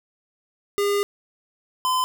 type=tone pair in turn; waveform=square; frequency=405.4 / 1021.5 Hz; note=G#4 / C6; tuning=-42 / -42 cents; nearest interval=octave + major third; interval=1600 cents; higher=second; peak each=-20 dBFS; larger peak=neither; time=0.78-1.03 / 1.85-2.04 s; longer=first; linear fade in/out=0 ms; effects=none